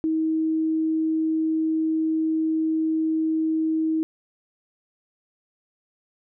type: tone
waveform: sine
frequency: 318.1 Hz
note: D#4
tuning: 38 cents sharp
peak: -20 dBFS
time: 0.04-4.03 s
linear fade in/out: 0 ms
effects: none